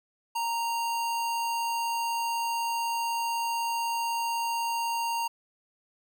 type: tone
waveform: square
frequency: 928 Hz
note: A#5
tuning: 8 cents flat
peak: -28 dBFS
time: 0.35-5.28 s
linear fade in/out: 10 ms
effects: none